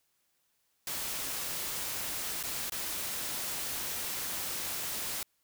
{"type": "noise with dropouts", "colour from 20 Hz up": "white", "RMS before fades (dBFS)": -36, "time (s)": [0.87, 5.23], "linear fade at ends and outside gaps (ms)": 2, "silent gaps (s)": [[2.429, 2.436], [2.698, 2.72]], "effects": ["white hiss -75 dBFS RMS until 5.43 s"]}